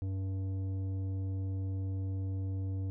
triangle tone with tanh clipping, 95.7 Hz, G2, 41 cents flat, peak -34 dBFS, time 0.02-2.9 s, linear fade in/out 0 ms, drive 14 dB, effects none

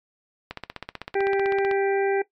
click train, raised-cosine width 0.3 ms, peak -16 dBFS, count 20, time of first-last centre 0.51-1.713 s, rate 15.8 Hz
harmonic tone, 393.9 Hz, G4, 8 cents sharp, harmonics 1 / 2 / 4 / 5 / 6, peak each -21 / -27 / -33 / -35 / -37 dBFS, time 1.15-2.22 s, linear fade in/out 5 ms
effects noise-tail reverb RT60 0.1 s tail -17 dB re dry + MP3 96 kbps

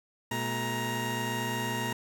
20% pulse tone cluster, 120.9 / 213.9 / 938 Hz, B2 / A3 / A#5, -36 / -49 / +11 cents, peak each -29 / -33 / -28 dBFS, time 0.31-1.93 s, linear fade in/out 5 ms, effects none

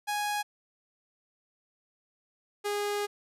sawtooth tone pair in turn, 830 / 410.9 Hz, G#5 / G#4, -1 / -18 cents, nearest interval octave, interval 1217 cents, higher first, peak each -25 dBFS, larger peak neither, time 0.07-0.43 / 2.64-3.07 s, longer second, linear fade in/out 20 ms, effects resampled to 32000 Hz

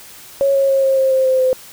sine tone with pitch steps, 552 / 546.6 / 541.3 / 536 / 530.7 / 525.6 / 520.4 / 515.3 Hz, C#5 / C#5 / C#5 / C5 / C5 / C5 / C5 / C5, -7 / -24 / -41 / +42 / +24 / +8 / -9 / -27 cents, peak -11 dBFS, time 0.41-1.53 s, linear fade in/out 0 ms, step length 140 ms, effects white hiss -39 dBFS RMS until 1.72 s

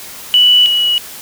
sine tone pair in turn, 2960 / 2926 Hz, F#7 / F#7, 0 / -20 cents, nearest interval unison, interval 20 cents, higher first, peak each -5 / -10 dBFS, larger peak first, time 0.34-0.66 / 0.66-0.98 s, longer neither, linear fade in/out 0 ms, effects white hiss -31 dBFS RMS until 1.21 s

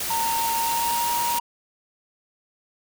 white noise, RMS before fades -28 dBFS, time 0-1.39 s, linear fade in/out 5 ms
triangle tone with pitch glide, 919 to 944.3 Hz, A#5 to A#5, -25 to +22 cents, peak -21 dBFS, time 0.1-1.4 s, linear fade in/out 5 ms, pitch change +47 cents, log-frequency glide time 0.54-1.1 s
effects none

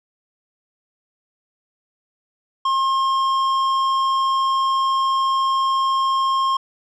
sine tone with tanh clipping, 1069 Hz, C6, 37 cents sharp, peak -18 dBFS, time 2.65-6.57 s, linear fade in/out 5 ms, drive 10 dB, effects none

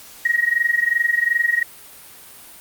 sine tone with amplitude modulation, 1889 Hz, A#6, 22 cents sharp, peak -12 dBFS, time 0.25-1.63 s, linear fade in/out 5 ms, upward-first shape sine, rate 22.7 Hz, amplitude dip 85%, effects white hiss -42 dBFS RMS until 2.6 s + Opus 48 kbps

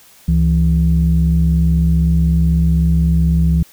sine tone pair together, 69.3 / 165.35 Hz, C#2 / E3, 0 / +6 cents, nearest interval octave + minor third, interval 1506 cents, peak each -12 dBFS, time 0.28-3.63 s, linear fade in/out 5 ms, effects tanh soft clip ceiling -4 dBFS + white hiss -46 dBFS RMS until 3.72 s

